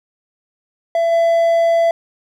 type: tone with level steps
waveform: triangle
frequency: 670 Hz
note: E5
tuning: 28 cents sharp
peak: -11 / -9 dBFS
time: 0.95-1.91 s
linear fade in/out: 2 ms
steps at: 1.11 s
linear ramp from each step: 20 ms
effects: none